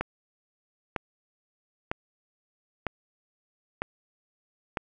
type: click train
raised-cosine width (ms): 0.5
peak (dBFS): -13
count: 6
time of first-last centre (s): 0.01-4.772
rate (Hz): 1.05
effects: none

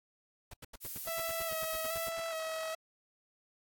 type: noise bursts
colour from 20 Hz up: pink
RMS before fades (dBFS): -47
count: 16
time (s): 0.51-2.202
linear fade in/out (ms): 5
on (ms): 27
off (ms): 84
type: noise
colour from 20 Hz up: violet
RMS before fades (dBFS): -40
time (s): 0.8-2.12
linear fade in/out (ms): 50
type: tone with vibrato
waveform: sawtooth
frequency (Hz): 651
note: E5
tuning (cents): -22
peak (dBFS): -32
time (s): 1.07-2.75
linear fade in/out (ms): 5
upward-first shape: square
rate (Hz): 1.2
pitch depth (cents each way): 26
effects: AAC 64 kbps

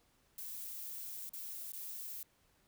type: noise with dropouts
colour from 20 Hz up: violet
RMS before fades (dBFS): -45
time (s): 0.38-2.23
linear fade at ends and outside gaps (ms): 2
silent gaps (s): 1.293-1.334 / 1.721-1.733
effects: pink hiss -72 dBFS RMS until 2.67 s

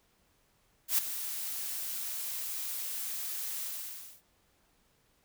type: noise with ADSR envelope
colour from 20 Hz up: blue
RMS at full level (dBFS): -25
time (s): 0.88-4.22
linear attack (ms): 99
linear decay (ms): 16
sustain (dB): -12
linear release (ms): 590
effects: pink hiss -70 dBFS RMS until 5.24 s

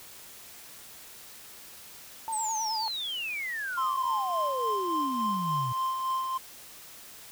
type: tone with vibrato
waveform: sine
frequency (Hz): 880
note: A5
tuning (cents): 0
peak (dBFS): -30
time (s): 2.28-2.88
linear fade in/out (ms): 0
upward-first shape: sine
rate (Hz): 9.4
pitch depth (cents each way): 47
type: exponential sweep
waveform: sine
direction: down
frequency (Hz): 8530 to 120.1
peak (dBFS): -31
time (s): 2.32-5.73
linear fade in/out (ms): 10
type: tone with tremolo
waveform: triangle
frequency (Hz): 1046.5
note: C6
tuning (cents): 0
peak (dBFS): -24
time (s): 3.77-6.38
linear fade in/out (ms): 10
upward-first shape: sine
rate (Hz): 3.5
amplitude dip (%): 40
effects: white hiss -48 dBFS RMS until 7.31 s

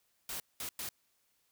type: noise bursts at uneven times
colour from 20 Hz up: white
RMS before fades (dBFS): -40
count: 3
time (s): 0.29-0.4 / 0.6-0.69 / 0.79-0.89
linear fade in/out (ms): 2
effects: white hiss -75 dBFS RMS until 1.51 s

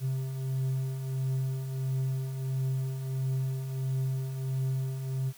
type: beating tone pair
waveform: triangle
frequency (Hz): 130.81 / 132.31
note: C3 / C3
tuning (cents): 0 / +20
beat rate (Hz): 1.5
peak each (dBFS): -36 / -27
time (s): 0-5.33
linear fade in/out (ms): 50
effects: white hiss -54 dBFS RMS until 5.37 s

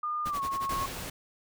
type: tone with pitch glide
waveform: sine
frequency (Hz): 1214 to 1094.1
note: D#6 to C#6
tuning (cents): -43 to -23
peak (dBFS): -29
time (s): 0.03-0.86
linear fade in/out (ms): 5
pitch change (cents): -180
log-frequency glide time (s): 0.28-0.42
type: noise with tremolo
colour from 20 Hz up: pink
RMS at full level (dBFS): -39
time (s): 0.25-0.89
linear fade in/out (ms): 10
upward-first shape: sine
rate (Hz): 11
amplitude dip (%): 90
type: noise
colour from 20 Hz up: pink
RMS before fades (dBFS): -38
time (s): 0.69-1.1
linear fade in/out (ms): 5
effects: none

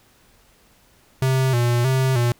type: tone with vibrato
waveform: square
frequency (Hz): 125.7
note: B2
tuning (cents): +31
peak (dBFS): -17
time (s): 1.22-2.32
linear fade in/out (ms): 2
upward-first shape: square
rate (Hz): 1.6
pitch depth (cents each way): 80
effects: pink hiss -56 dBFS RMS until 2.39 s

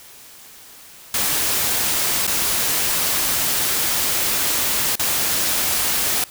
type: noise with dropouts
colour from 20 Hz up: white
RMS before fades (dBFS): -20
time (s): 1.14-6.24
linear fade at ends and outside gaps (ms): 2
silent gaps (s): 2.268-2.275 / 4.955-4.995
effects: white hiss -43 dBFS RMS until 6.3 s

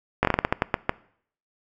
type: slowing click train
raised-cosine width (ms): 0.5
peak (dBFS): -4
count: 11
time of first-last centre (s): 0.23-0.894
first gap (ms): 19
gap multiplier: 1.26
effects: noise-tail reverb RT60 0.6 s tail -21 dB re dry

